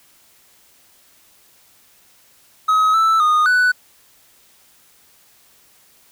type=tone with pitch steps; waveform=triangle; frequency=1272 / 1320 / 1232 / 1488 Hz; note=D#6 / E6 / D#6 / F#6; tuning=+38 / +2 / -17 / +9 cents; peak=-10 dBFS; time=2.68-3.72 s; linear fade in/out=10 ms; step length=260 ms; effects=white hiss -53 dBFS RMS until 6.11 s